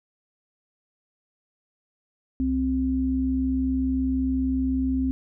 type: tone pair together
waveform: sine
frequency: 65.32 / 261.6 Hz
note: C2 / C4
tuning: -2 / 0 cents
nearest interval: 2 octaves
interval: 2402 cents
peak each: -28 / -22 dBFS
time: 2.4-5.11 s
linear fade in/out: 0 ms
effects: none